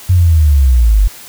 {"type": "linear sweep", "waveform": "sine", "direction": "down", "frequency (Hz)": [92.5, 46.25], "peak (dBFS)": -5, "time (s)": [0.09, 1.08], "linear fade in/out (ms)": 10, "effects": ["white hiss -34 dBFS RMS until 1.28 s"]}